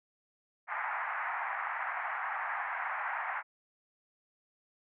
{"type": "band-pass noise", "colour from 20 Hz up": "pink", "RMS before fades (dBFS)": -36, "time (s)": [0.67, 3.43], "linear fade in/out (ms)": 50, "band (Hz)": [760, 2100], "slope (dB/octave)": 48, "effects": []}